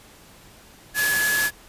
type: tone in noise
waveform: sine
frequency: 1700 Hz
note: G#6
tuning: 40 cents sharp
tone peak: -20 dBFS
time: 0.94-1.51 s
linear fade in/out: 50 ms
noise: white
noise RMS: -25 dBFS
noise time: 0.94-1.51 s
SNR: +2 dB
effects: pink hiss -49 dBFS RMS until 1.68 s + resampled to 32000 Hz